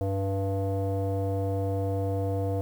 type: tone with low-pass filter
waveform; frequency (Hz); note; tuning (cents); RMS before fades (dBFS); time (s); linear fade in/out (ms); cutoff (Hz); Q
square; 97.5; G2; -9; -28; 0.01-2.61; 0; 590; 9.2
effects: 9-bit